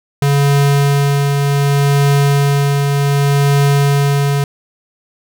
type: tone with tremolo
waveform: square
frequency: 141.4 Hz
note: C#3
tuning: 35 cents sharp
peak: -9 dBFS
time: 0.22-4.44 s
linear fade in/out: 2 ms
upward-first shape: triangle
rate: 0.66 Hz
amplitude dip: 35%
effects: none